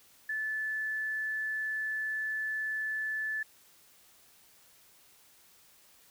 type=tone; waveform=sine; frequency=1741 Hz; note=A6; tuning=19 cents flat; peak=-31 dBFS; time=0.29-3.43 s; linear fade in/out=5 ms; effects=white hiss -61 dBFS RMS until 6.1 s